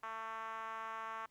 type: tone with band-pass filter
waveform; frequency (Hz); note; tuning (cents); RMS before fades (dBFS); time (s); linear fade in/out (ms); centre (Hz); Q
5% pulse; 223.1; A3; +24; -44; 0.03-1.26; 5; 1100; 2.8
effects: pink hiss -75 dBFS RMS until 1.3 s